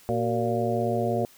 harmonic tone with a mistuned harmonic, 116.54 Hz, A#2, in tune, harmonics 1 / 2 / 3 / 4 / 5 / 6, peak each -30 / -30 / -30 / -30 / -30 / -30 dBFS, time 0.09-1.25 s, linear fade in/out 0 ms, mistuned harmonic 3, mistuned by +120 cents, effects white hiss -54 dBFS RMS until 1.37 s

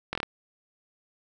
slowing click train, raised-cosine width 0.3 ms, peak -13 dBFS, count 5, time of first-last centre 0.13-0.231 s, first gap 22 ms, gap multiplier 1.09, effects none

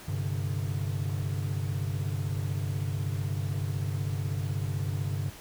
triangle chord, G suspended fourth, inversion none, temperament equal, 98 / 130.81 / 146.83 Hz, G2 / C3 / D3, 0 / 0 / 0 cents, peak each -29 / -32 / -32 dBFS, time 0.08-5.3 s, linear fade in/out 5 ms, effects pink hiss -47 dBFS RMS until 5.4 s

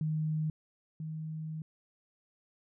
sine tone pair in turn, 155.56 / 157.28 Hz, D#3 / D#3, 0 / +19 cents, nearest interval unison, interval 19 cents, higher second, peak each -29 / -36 dBFS, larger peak first, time 0.01-0.5 / 1-1.62 s, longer second, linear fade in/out 2 ms, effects none

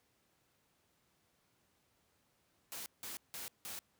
white noise bursts, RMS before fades -45 dBFS, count 4, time 2.72-3.79 s, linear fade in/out 0 ms, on 140 ms, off 170 ms, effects pink hiss -75 dBFS RMS until 3.99 s + high-pass 80 Hz 12 dB/octave

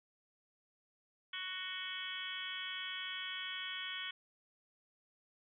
harmonic tone with a mistuned harmonic, 370.6 Hz, F#4, 3 cents sharp, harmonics 3 / 4 / 5 / 6 / 7 / 8 / 9, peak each -52 / -48 / -48 / -47 / -54 / -46 / -45 dBFS, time 1.33-4.11 s, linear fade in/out 5 ms, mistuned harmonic 8, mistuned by +44 cents, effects none

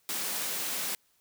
white high-pass noise, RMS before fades -33 dBFS, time 0.09-0.95 s, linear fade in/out 0 ms, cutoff 150 Hz, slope 48 dB/octave, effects white hiss -69 dBFS RMS until 1.2 s

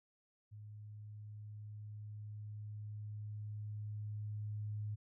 sine tone with level ramp, 105.4 Hz, G#2, 26 cents sharp, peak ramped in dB -49 to -38 dBFS, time 0.51-4.96 s, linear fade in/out 20 ms, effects none

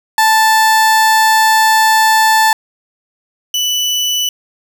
30% pulse tone pair in turn, 880 / 2976 Hz, A5 / F#7, 0 / +9 cents, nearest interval octave + major sixth, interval 2109 cents, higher second, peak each -5 / -10 dBFS, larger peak first, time 0.18-2.53 / 3.54-4.29 s, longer first, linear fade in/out 2 ms, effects none

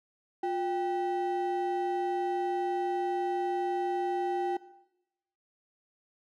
triangle ring-modulated tone, 572 Hz, D5, 46 cents flat, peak -23 dBFS, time 0.43-4.57 s, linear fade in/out 5 ms, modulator 217 Hz, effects noise-tail reverb RT60 0.9 s tail -17 dB re dry

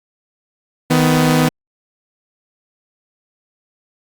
sawtooth tone pair together, 157.25 / 249.9 Hz, D#3 / B3, +19 / +21 cents, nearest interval minor sixth, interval 802 cents, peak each -10 dBFS, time 0.9-1.49 s, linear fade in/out 10 ms, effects Opus 48 kbps

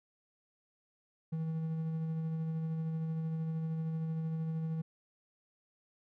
triangle tone with tremolo, 160.8 Hz, E3, 43 cents flat, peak -30 dBFS, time 1.32-4.82 s, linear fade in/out 10 ms, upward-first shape sine, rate 13 Hz, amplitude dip 25%, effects none

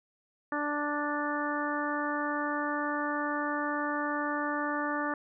harmonic tone, 293.7 Hz, D4, in tune, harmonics 1 / 2 / 3 / 4 / 5 / 6, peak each -34 / -37 / -37 / -35 / -38 / -37 dBFS, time 0.52-5.14 s, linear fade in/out 2 ms, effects none

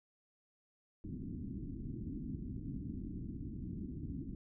white low-pass noise, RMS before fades -43 dBFS, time 1.04-4.35 s, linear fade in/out 2 ms, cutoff 300 Hz, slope 48 dB/octave, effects none

